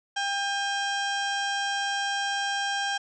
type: harmonic tone with a mistuned harmonic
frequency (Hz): 798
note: G5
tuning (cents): +31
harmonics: 1 / 2 / 3 / 4 / 5 / 6 / 7 / 8 / 9 / 10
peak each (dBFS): -30 / -30 / -41 / -33 / -46 / -46 / -37 / -47 / -47 / -47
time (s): 0.16-2.98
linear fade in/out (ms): 10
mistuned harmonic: 3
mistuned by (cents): +71
effects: none